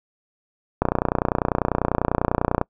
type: click train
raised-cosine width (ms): 1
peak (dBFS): -4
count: 55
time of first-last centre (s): 0.82-2.614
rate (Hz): 30.1
effects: noise-tail reverb RT60 0.1 s tail -26 dB re dry